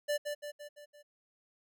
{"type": "tone with echo", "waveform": "square", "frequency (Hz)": 587.3, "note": "D5", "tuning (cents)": 0, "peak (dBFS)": -30, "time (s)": [0.08, 0.18], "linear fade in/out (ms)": 20, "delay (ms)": 170, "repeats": 5, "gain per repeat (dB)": -5, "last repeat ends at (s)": 1.03, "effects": []}